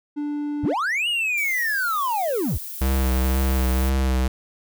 triangle tone, 293.7 Hz, D4, in tune, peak -22 dBFS, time 0.16-0.74 s, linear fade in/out 20 ms
triangle linear two-way sweep, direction up then down, 38.1 to 2927 to 38.1 Hz, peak -19 dBFS, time 0.63-2.58 s, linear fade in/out 10 ms, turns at 1.08 s
violet noise, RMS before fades -34 dBFS, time 1.37-3.9 s, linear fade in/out 10 ms
square tone with vibrato, 65.41 Hz, C2, in tune, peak -19 dBFS, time 2.81-4.28 s, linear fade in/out 5 ms, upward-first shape sine, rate 2 Hz, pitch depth 30 cents each way
effects none

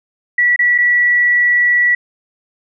sine tone with dropouts, 1946 Hz, B6, 26 cents flat, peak -9 dBFS, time 0.38-1.95 s, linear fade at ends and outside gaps 5 ms, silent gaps 0.562-0.591 / 0.78-0.784 s, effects none

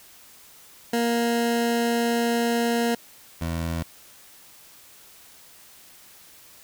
20% pulse tone pair in turn, 234.6 / 82.94 Hz, A#3 / E2, +11 / +11 cents, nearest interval octave + tritone, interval 1800 cents, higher first, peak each -16 / -21 dBFS, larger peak first, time 0.93-2.95 / 3.41-3.83 s, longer first, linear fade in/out 5 ms, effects white hiss -50 dBFS RMS until 6.63 s

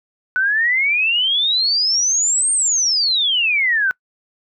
sine exponential two-way sweep, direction up then down, 1481 to 8790 to 1481 Hz, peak -14 dBFS, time 0.36-3.91 s, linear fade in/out 0 ms, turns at 2.52 s, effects noise-tail reverb RT60 0.1 s tail -25 dB re dry

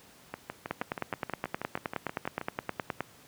two click trains, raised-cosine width 0.5 ms, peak -20 / -15 dBFS, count 14 / 23, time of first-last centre 0.34-2.413 / 0.71-3.006 s, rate 6.27 / 9.58 Hz, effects pink hiss -56 dBFS RMS until 3.27 s + high-pass 100 Hz 12 dB/octave

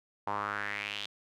sawtooth tone with band-pass filter sweep, 102.6 Hz, G#2, 21 cents flat, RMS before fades -36 dBFS, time 0.27-1.06 s, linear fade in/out 5 ms, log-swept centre 910 to 3500 Hz, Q 4.1, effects none

